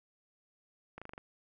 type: slowing click train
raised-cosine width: 0.5 ms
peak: -30 dBFS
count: 6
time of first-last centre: 0.98-1.179 s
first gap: 36 ms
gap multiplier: 1.05
effects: none